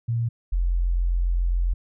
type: tone pair in turn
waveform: sine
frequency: 116.54 / 43.65 Hz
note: A#2 / F1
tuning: 0 / 0 cents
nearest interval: octave + perfect fourth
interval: 1700 cents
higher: first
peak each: -21 / -19 dBFS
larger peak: second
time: 0.08-0.29 / 0.52-1.74 s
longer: second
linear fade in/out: 10 ms
effects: none